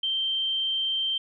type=tone; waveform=sine; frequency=3136 Hz; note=G7; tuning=in tune; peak=-24 dBFS; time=0.03-1.18 s; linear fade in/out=5 ms; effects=none